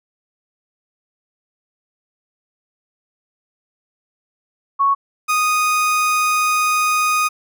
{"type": "tone pair in turn", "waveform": ["sine", "30% pulse"], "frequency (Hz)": [1108.7, 1241], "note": ["C#6", "D#6"], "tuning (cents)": [0, -5], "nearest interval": "major second", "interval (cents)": 195, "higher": "second", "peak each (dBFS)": -12, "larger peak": "neither", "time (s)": [[4.79, 4.95], [5.28, 7.29]], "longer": "second", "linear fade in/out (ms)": 20, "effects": []}